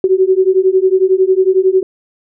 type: beating tone pair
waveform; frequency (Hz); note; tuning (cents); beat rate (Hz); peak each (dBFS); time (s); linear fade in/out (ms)
sine; 371.5 / 382.5; F#4 / G4; +7 / -42; 11; -11; 0.04-1.83; 2
effects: none